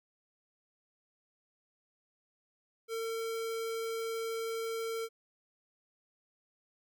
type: tone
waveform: square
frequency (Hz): 453.1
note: A#4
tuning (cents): -49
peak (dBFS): -35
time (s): 2.88-5.09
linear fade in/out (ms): 50
effects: none